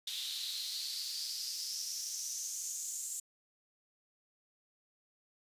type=noise with high-pass filter sweep; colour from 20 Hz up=pink; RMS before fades=-40 dBFS; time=0.07-3.2 s; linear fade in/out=5 ms; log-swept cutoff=3600 to 7400 Hz; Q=5.5; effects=resampled to 32000 Hz